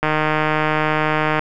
click train, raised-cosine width 0.5 ms, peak -3 dBFS, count 211, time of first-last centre 0.03-1.394 s, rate 154 Hz, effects none

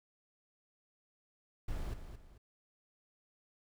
brown noise with echo, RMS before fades -38 dBFS, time 1.68-1.94 s, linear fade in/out 5 ms, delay 220 ms, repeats 2, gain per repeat -9 dB, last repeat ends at 2.38 s, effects none

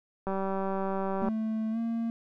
click train, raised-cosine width 1 ms, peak -19 dBFS, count 197, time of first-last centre 0.27-1.286 s, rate 193 Hz
triangle tone with pitch glide, 220 to 229.6 Hz, A3 to A#3, 0 to -26 cents, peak -26 dBFS, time 1.22-2.1 s, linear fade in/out 0 ms, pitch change +74 cents, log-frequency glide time 1.71-1.78 s
effects none

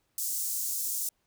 pink high-pass noise, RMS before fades -32 dBFS, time 0.18-1.09 s, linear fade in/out 2 ms, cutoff 6600 Hz, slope 24 dB/octave, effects pink hiss -75 dBFS RMS until 1.26 s

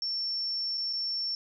sine tone with dropouts, 5430 Hz, F8, 50 cents flat, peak -29 dBFS, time 0.02-1.35 s, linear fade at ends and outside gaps 1 ms, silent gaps 0.774-0.778 / 0.929-0.933 s, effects none

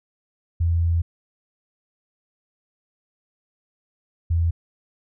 sine tone pair in turn, 84.2 / 83.72 Hz, E2 / E2, +37 / +27 cents, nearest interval unison, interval 10 cents, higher first, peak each -17 dBFS, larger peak neither, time 0.6-1.02 / 4.3-4.51 s, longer first, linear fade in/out 10 ms, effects none

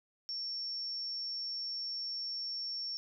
sine tone, 5460 Hz, F8, 40 cents flat, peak -36 dBFS, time 0.29-2.97 s, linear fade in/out 0 ms, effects none

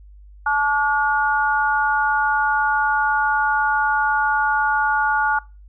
harmonic tone, 288 Hz, D4, 34 cents flat, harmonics 3 / 4 / 5, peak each -20 / -25 / -19 dBFS, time 0.46-5.39 s, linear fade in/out 5 ms, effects noise-tail reverb RT60 0.3 s tail -24 dB re dry + added 50 Hz sine -41 dBFS peak until 5.68 s

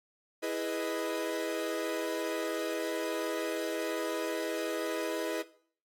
45% pulse chord, E major seventh, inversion none, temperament equal, 329.6 / 415.3 / 493.9 / 622.3 Hz, E4 / G#4 / B4 / D#5, 0 / 0 / 0 / 0 cents, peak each -37 / -38 / -37 / -37 dBFS, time 0.42-5.43 s, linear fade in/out 20 ms, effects noise-tail reverb RT60 0.5 s tail -17 dB re dry + AAC 64 kbps

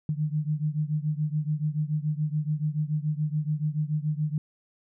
sine beating tone pair, 149.4 / 156.4 Hz, D3 / D#3, +30 / +9 cents, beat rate 7 Hz, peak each -27 / -29 dBFS, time 0.09-4.38 s, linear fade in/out 2 ms, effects none

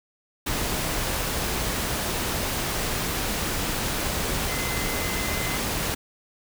sine tone in noise, 2055 Hz, C7, 32 cents flat, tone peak -34 dBFS, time 4.49-5.58 s, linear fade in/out 10 ms, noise pink, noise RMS -27 dBFS, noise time 0.46-5.95 s, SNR -10 dB, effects none

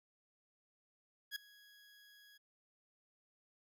20% pulse tone with ADSR envelope, 1663 Hz, G#6, 2 cents sharp, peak -33 dBFS, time 1.31-2.38 s, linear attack 49 ms, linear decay 5 ms, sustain -23 dB, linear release 13 ms, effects none

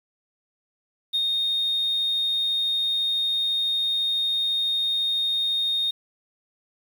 sine tone with ADSR envelope, 3694 Hz, A#7, 16 cents flat, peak -18 dBFS, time 1.13-5.91 s, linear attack 21 ms, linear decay 47 ms, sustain -2 dB, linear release 7 ms, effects tanh soft clip ceiling -18 dBFS + 8-bit

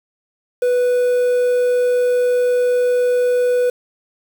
triangle tone with quantisation, 493.9 Hz, B4, in tune, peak -11 dBFS, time 0.62-3.7 s, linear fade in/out 5 ms, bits 6, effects none

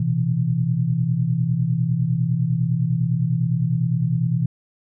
sine tone cluster, 117.8 / 127.7 / 165.2 Hz, A#2 / C3 / E3, +19 / -42 / +4 cents, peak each -26 / -21 / -21 dBFS, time 0-4.46 s, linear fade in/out 5 ms, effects none

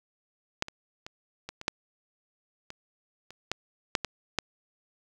clicks, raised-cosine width 0.2 ms, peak -9 / -22 / -23 / -20 / -23 / -8 / -23 / -28 / -11 / -6 / -13 / -8 dBFS, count 12, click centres 0.624 / 0.684 / 1.065 / 1.49 / 1.614 / 1.681 / 2.704 / 3.306 / 3.516 / 3.952 / 4.047 / 4.387 s, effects 8-bit

